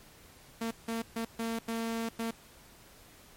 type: tone bursts at uneven times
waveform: sawtooth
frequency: 228 Hz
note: A#3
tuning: 38 cents flat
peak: -28 dBFS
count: 6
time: 0.61-0.71 / 0.88-1.02 / 1.16-1.25 / 1.39-1.59 / 1.68-2.09 / 2.19-2.31 s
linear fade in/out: 5 ms
effects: pink hiss -56 dBFS RMS until 3.36 s + MP3 64 kbps